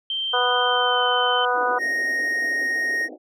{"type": "tone with pitch glide", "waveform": "sine", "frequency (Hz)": [3136, 3068], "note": ["G7", "G7"], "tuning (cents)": [0, -38], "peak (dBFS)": -23, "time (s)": [0.1, 1.45], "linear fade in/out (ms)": 2, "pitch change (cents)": -38, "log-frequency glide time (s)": [0.61, 1.02]}
{"type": "harmonic tone", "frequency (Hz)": 246.9, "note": "B3", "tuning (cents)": 0, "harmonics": [2, 3, 4, 5, 6], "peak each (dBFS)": [-25, -25, -25, -25, -25], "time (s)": [0.33, 1.79], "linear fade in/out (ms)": 10}
{"type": "band-pass noise", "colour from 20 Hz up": "pink", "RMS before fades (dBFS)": -38, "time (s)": [1.52, 3.18], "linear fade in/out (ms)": 50, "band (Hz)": [250, 760], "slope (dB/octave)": 96}
{"type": "tone", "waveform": "triangle", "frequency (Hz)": 1864.7, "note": "A#6", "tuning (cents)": 0, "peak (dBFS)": -19, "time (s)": [1.78, 3.09], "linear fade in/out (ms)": 50}
{"effects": []}